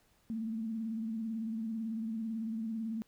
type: tone with vibrato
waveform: sine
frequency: 223.2 Hz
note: A3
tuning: 25 cents sharp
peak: -34 dBFS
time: 0.3-3.02 s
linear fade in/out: 0 ms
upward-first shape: sine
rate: 18 Hz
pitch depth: 55 cents each way
effects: pink hiss -70 dBFS RMS until 3.07 s